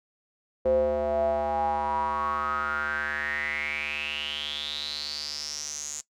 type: tone with band-pass filter sweep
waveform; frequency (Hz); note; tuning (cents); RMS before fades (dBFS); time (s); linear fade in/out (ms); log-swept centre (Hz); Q
square; 74.1; D2; +16; -29; 0.65-6.01; 5; 500 to 7000; 8.8
effects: noise-tail reverb RT60 0.1 s tail -17 dB re dry